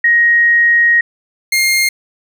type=tone pair in turn; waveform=sine / sawtooth; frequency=1880 / 2123 Hz; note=A#6 / C7; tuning=+14 / +25 cents; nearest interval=major second; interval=211 cents; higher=second; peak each=-7 dBFS; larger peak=neither; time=0.04-1.01 / 1.52-1.89 s; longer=first; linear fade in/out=5 ms; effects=none